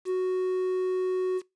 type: tone with quantisation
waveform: triangle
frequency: 370 Hz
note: F#4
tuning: in tune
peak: -22 dBFS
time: 0.05-1.42 s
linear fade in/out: 50 ms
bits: 8
effects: noise-tail reverb RT60 0.2 s tail -22 dB re dry + resampled to 22050 Hz